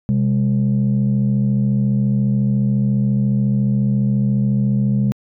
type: tone pair together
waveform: sine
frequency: 128.8 / 203.1 Hz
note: C3 / G#3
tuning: -27 / -38 cents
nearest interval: minor sixth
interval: 789 cents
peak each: -15 dBFS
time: 0.09-5.12 s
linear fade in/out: 0 ms
effects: tanh soft clip ceiling -10 dBFS